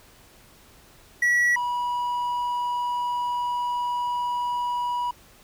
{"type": "tone pair in turn", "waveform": "triangle", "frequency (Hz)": [1935, 973.1], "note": ["B6", "B5"], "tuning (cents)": [-36, -26], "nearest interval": "octave", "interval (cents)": 1190, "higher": "first", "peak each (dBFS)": [-16, -22], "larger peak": "first", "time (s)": [[1.22, 1.56], [1.56, 5.11]], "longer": "second", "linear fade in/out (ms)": 5, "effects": ["pink hiss -53 dBFS RMS until 5.43 s"]}